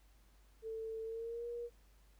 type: tone with pitch glide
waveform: sine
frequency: 445.6 to 474.8 Hz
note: A4 to A#4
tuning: +22 to +32 cents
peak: -40 dBFS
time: 0.62-1.7 s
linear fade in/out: 50 ms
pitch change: +110 cents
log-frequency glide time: 1.04-1.47 s
effects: added 50 Hz sine -63 dBFS peak until 2.19 s + pink hiss -72 dBFS RMS until 2.19 s